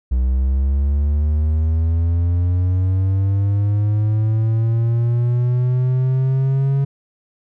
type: linear sweep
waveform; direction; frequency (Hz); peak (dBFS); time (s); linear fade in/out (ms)
triangle; up; 61.74 to 138.5; -12; 0.11-6.85; 10
effects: none